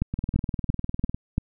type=two click trains; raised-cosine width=5 ms; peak=-10 / -15 dBFS; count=5 / 21; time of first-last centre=0.02-1.381 / 0.14-1.145 s; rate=2.94 / 19.9 Hz; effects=none